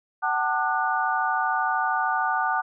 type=tone cluster; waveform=sine; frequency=755 / 888 / 1199 / 1469 Hz; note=F#5 / A5 / D6 / F#6; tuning=+35 / +16 / +36 / -13 cents; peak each=-27 dBFS; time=0.22-2.62 s; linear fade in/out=20 ms; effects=none